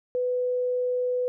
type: tone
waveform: sine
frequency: 497.9 Hz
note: B4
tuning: 14 cents sharp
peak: -23 dBFS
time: 0.15-1.28 s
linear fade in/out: 0 ms
effects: none